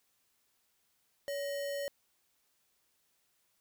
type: tone with sample-and-hold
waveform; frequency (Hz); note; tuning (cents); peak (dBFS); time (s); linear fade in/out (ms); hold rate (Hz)
sine; 565; C#5; +33; -34; 1.28-1.88; 0; 2450
effects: white hiss -75 dBFS RMS until 3.6 s